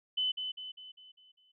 sine tone with echo, 3022 Hz, F#7, 36 cents sharp, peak -28 dBFS, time 0.17-0.32 s, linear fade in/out 10 ms, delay 200 ms, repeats 6, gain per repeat -6 dB, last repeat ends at 1.52 s, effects none

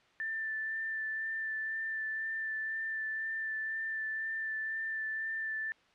sine tone with vibrato, 1772 Hz, A6, 12 cents sharp, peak -33 dBFS, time 0.2-5.72 s, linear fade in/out 0 ms, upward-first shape sine, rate 2 Hz, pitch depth 14 cents each way, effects white hiss -65 dBFS RMS until 5.94 s + low-pass 3000 Hz 12 dB/octave

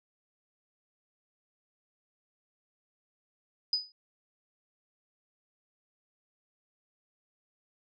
sine tone with exponential decay, 4978 Hz, D#8, in tune, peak -22 dBFS, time 3.73-3.92 s, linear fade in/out 2 ms, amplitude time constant 41 ms, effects none

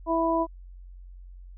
harmonic tone, 329.6 Hz, E4, in tune, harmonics 1 / 2 / 3, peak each -26 / -26 / -26 dBFS, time 0.06-0.47 s, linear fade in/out 50 ms, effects added 45 Hz sine -42 dBFS peak until 1.57 s

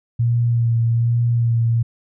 sine tone with vibrato, 117.2 Hz, A#2, 10 cents sharp, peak -14 dBFS, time 0.19-1.83 s, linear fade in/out 10 ms, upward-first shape sine, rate 1.2 Hz, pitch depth 23 cents each way, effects none

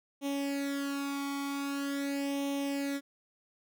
sawtooth tone with flanger, 279.9 Hz, C#4, 17 cents sharp, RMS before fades -34 dBFS, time 0.21-3.01 s, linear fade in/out 50 ms, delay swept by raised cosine 0.32 to 0.89 ms, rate 0.44 Hz, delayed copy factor +0.8, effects none

